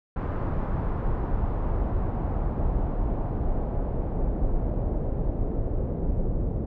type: noise with low-pass filter sweep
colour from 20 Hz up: brown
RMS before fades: -26 dBFS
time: 0.16-6.66 s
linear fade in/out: 5 ms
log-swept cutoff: 1200 to 490 Hz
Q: 1.4
effects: none